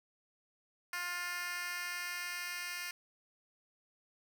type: tone with high-pass filter sweep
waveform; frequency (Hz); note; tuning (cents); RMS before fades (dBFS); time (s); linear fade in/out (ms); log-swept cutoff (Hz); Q
10% pulse; 353.2; F4; +20; -40; 0.93-2.91; 2; 1500 to 2300; 1.2
effects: 10-bit